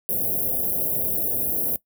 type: band-stop noise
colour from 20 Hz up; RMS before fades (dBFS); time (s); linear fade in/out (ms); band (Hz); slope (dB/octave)
white; -24; 0.09-1.76; 0; 670 to 11000; 48
effects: noise-tail reverb RT60 0.1 s tail -19 dB re dry + high-pass 60 Hz 12 dB/octave